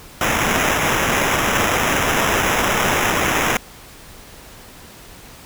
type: noise with sample-and-hold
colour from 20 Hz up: white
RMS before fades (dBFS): -18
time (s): 0.21-3.57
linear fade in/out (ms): 2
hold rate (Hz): 4410
effects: pink hiss -41 dBFS RMS until 5.45 s